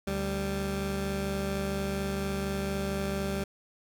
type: tone pair together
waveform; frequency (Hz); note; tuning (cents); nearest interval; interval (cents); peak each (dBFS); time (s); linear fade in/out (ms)
20% pulse; 73.42 / 196.01; D2 / G3; 0 / 0; octave + perfect fourth; 1700; -30 / -26; 0.07-3.44; 5
effects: none